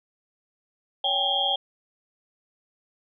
sine tone cluster, 562 / 777 / 817 / 3219 / 3394 Hz, C#5 / G5 / G#5 / G7 / G#7, +24 / -16 / -29 / +45 / +37 cents, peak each -33 / -28 / -32 / -24 / -30 dBFS, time 1.04-1.56 s, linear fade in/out 5 ms, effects none

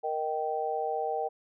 sine chord, Eb major, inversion second, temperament just, 466.7 / 622.3 / 777.8 Hz, Bb4 / Eb5 / G5, +2 / 0 / -14 cents, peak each -33 / -35 / -31 dBFS, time 0.03-1.29 s, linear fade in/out 20 ms, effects none

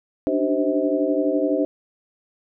sine tone cluster, 287.7 / 299.6 / 386.2 / 521 / 641 Hz, D4 / D4 / G4 / C5 / E5, -36 / +35 / -26 / -7 / -49 cents, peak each -25 / -23 / -26 / -24 / -26 dBFS, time 0.27-1.65 s, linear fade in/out 0 ms, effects none

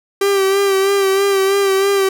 45% pulse tone with vibrato, 392 Hz, G4, in tune, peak -12 dBFS, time 0.21-2.09 s, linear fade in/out 5 ms, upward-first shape sine, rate 3.1 Hz, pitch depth 35 cents each way, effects none

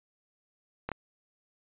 clicks, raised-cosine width 0.5 ms, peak -18 dBFS, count 2, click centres 0.89 / 0.917 s, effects resampled to 8000 Hz

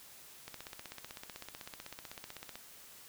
click train, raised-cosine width 0.2 ms, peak -27 dBFS, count 34, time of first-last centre 0.48-2.555 s, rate 15.9 Hz, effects white hiss -55 dBFS RMS until 3.08 s

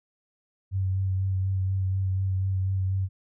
sine tone with vibrato, 95.1 Hz, F#2, 48 cents sharp, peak -23 dBFS, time 0.71-3.09 s, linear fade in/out 50 ms, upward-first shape sine, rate 4.1 Hz, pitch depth 20 cents each way, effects none

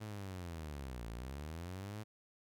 sawtooth linear two-way sweep, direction down then up, 110 to 55 to 110 Hz, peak -39 dBFS, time 0-2.04 s, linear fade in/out 20 ms, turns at 1.09 s, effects none

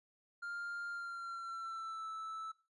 triangle tone with pitch glide, 1400 to 1313.8 Hz, F6 to E6, +4 to -6 cents, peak -39 dBFS, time 0.42-2.52 s, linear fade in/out 10 ms, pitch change -110 cents, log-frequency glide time 0.9-2.08 s, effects noise-tail reverb RT60 0.3 s tail -18 dB re dry + resampled to 24000 Hz

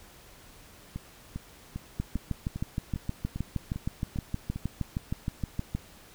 two click trains, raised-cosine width 5 ms, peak -17 / -22 dBFS, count 25 / 10, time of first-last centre 2-5.75 / 0.96-4.56 s, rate 6.4 / 2.5 Hz, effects pink hiss -53 dBFS RMS until 6.14 s

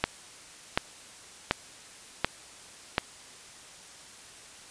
click train, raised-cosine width 0.3 ms, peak -6 dBFS, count 5, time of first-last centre 0.04-2.981 s, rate 1.36 Hz, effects white hiss -49 dBFS RMS until 4.7 s + resampled to 22050 Hz

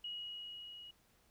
sine tone with level ramp, 2900 Hz, F#7, 35 cents flat, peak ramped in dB -40 to -50 dBFS, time 0.04-0.91 s, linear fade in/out 5 ms, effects pink hiss -71 dBFS RMS until 1.3 s

